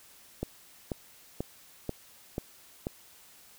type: click train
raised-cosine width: 2 ms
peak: -18 dBFS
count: 6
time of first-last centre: 0.43-2.869 s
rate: 2.05 Hz
effects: white hiss -56 dBFS RMS until 3.58 s